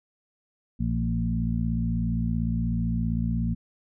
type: harmonic tone with a mistuned harmonic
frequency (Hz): 57.1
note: A#1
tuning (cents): -35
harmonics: 1 / 2 / 3 / 4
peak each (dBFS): -29 / -29 / -29 / -29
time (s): 0.79-3.55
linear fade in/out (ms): 20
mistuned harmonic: 2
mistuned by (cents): +19
effects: none